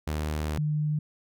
sawtooth / sine tone pair in turn, 76.4 / 151.04 Hz, D#2 / D3, -31 / +49 cents, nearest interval octave, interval 1180 cents, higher second, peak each -24 dBFS, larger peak neither, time 0.07-0.58 / 0.58-0.99 s, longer first, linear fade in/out 5 ms, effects none

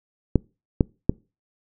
clicks, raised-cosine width 3 ms, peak -3 dBFS, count 3, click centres 0.357 / 0.808 / 1.095 s, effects noise-tail reverb RT60 0.3 s tail -26 dB re dry

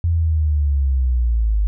sine linear sweep, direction down, 85.6 to 50.1 Hz, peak -14 dBFS, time 0.04-1.67 s, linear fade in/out 0 ms, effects none

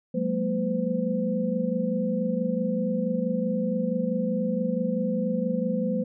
sine tone cluster, 182 / 207.9 / 232.5 / 510 Hz, F#3 / G#3 / A#3 / C5, -28 / +2 / -4 / -44 cents, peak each -29 dBFS, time 0.14-6.04 s, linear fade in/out 10 ms, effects none

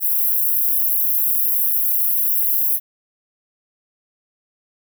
white high-pass noise, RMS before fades -18 dBFS, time 0-2.8 s, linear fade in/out 50 ms, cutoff 11000 Hz, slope 96 dB/octave, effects none

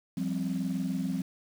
sine chord, F suspended second, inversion none, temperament equal with one note detuned, 174.61 / 194.98 / 261.6 Hz, F3 / G3 / C4, 0 / -9 / 0 cents, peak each -32 dBFS, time 0.17-1.22 s, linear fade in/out 5 ms, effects tanh soft clip ceiling -22 dBFS + 8-bit

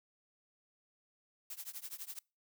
blue noise with tremolo, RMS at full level -42 dBFS, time 1.5-2.19 s, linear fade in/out 2 ms, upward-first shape triangle, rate 12 Hz, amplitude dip 100%, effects noise-tail reverb RT60 0.3 s tail -26 dB re dry

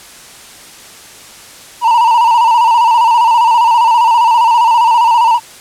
triangle tone with vibrato, 932.3 Hz, A#5, in tune, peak -4 dBFS, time 1.81-5.4 s, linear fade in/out 50 ms, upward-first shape square, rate 15 Hz, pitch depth 60 cents each way, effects white hiss -35 dBFS RMS until 5.6 s + low-pass 10000 Hz 12 dB/octave

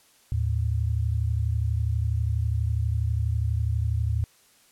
sine tone pair together, 77.78 / 110 Hz, D#2 / A2, 0 / 0 cents, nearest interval tritone, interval 600 cents, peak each -25 / -25 dBFS, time 0.32-4.24 s, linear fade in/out 0 ms, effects white hiss -59 dBFS RMS until 4.71 s + low-pass 12000 Hz 12 dB/octave

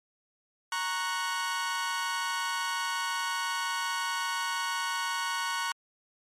sawtooth chord, F# major, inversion first, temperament equal with one note detuned, 932.3 / 1103.6 / 1480 Hz, A#5 / C#6 / F#6, 0 / -8 / 0 cents, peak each -30 dBFS, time 0.72-5.72 s, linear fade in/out 2 ms, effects low-pass 10000 Hz 12 dB/octave + MP3 64 kbps

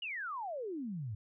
sine exponential sweep, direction down, 2945 to 98 Hz, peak -37 dBFS, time 0.02-1.15 s, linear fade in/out 5 ms, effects none

